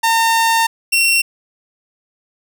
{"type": "tone pair in turn", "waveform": "sawtooth", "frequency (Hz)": [910, 2727], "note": ["A#5", "F7"], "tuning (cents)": [-42, -42], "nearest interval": "octave + perfect fifth", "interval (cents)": 1900, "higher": "second", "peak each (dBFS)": -8, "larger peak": "neither", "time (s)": [[0.03, 0.67], [0.92, 1.22]], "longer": "first", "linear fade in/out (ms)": 10, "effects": []}